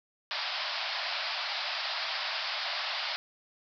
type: band-pass noise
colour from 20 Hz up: white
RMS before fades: -34 dBFS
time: 0.31-3.16 s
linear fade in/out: 0 ms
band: 590 to 5100 Hz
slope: 96 dB/octave
effects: none